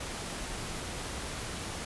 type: noise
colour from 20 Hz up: pink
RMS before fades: -38 dBFS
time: 0-1.85 s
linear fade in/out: 5 ms
effects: resampled to 24000 Hz